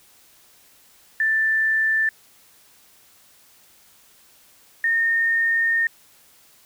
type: tone pair in turn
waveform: sine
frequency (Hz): 1769 / 1831.4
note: A6 / A#6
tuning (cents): +9 / -31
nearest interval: minor second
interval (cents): 60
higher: second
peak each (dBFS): -17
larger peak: neither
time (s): 1.2-2.09 / 4.84-5.87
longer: second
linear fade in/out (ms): 2
effects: white hiss -54 dBFS RMS until 6.65 s